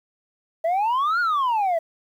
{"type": "exponential two-way sweep", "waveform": "sine", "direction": "up then down", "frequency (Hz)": [640, 1462, 640], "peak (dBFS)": -16, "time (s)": [0.64, 1.79], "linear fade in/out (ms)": 10, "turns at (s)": 1.2, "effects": ["tanh soft clip ceiling -18 dBFS", "9-bit"]}